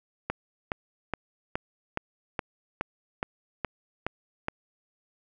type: click train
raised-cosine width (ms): 0.5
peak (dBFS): -13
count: 11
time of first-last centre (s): 0.3-4.484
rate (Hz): 2.39
effects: none